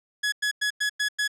sawtooth tone bursts, 1687 Hz, G#6, 27 cents sharp, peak -19 dBFS, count 6, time 0.23-1.278 s, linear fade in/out 10 ms, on 93 ms, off 98 ms, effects low-pass 9000 Hz 12 dB/octave

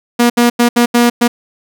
sawtooth tone bursts at uneven times, 239.1 Hz, A#3, 44 cents sharp, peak -3 dBFS, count 6, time 0.19-0.3 / 0.37-0.5 / 0.59-0.69 / 0.76-0.86 / 0.94-1.1 / 1.21-1.28 s, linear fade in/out 10 ms, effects none

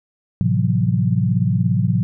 sine chord, F# half-diminished seventh, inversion first, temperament equal with one note detuned, 110 / 130.81 / 168.28 / 185 Hz, A2 / C3 / E3 / F#3, 0 / 0 / +36 / 0 cents, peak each -19 / -20 / -21 / -21 dBFS, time 0.41-2.03 s, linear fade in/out 0 ms, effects none

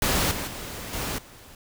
pink noise with level steps, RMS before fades -23 / -31 / -36 / -30 / -48 dBFS, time 0.02-1.55 s, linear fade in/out 2 ms, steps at 0.31 / 0.47 / 0.93 / 1.18 s, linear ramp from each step 5 ms, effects none

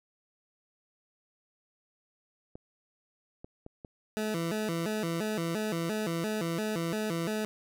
clicks, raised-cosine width 2 ms, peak -30 dBFS, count 4, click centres 2.555 / 3.445 / 3.664 / 3.848 s
20% pulse tone with vibrato, 189.5 Hz, F#3, 42 cents sharp, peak -25 dBFS, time 4.17-7.45 s, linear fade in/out 0 ms, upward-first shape square, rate 2.9 Hz, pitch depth 220 cents each way
effects none

